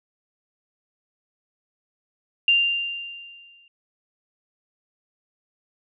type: tone with exponential decay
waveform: sine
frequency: 2788 Hz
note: F7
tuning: 4 cents flat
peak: -13 dBFS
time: 2.48-3.68 s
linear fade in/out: 2 ms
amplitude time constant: 260 ms
effects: none